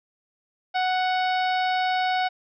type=harmonic tone with a mistuned harmonic; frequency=740 Hz; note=F#5; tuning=in tune; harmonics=1 / 2 / 3 / 4 / 5 / 6 / 7; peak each=-22 / -30 / -32 / -37 / -36 / -40 / -43 dBFS; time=0.74-2.29 s; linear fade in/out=20 ms; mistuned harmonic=5; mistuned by=+26 cents; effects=none